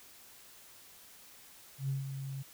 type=tone with ADSR envelope; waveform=sine; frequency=136 Hz; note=C#3; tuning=33 cents flat; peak=-29 dBFS; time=1.78-2.43 s; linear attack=110 ms; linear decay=150 ms; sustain=-8 dB; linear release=15 ms; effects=tanh soft clip ceiling -25 dBFS + white hiss -56 dBFS RMS until 2.53 s